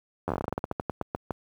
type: slowing click train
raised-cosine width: 1 ms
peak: -14 dBFS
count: 19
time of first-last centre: 0.28-1.307 s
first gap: 11 ms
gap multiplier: 1.17
effects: high-pass 60 Hz 12 dB/octave + 9-bit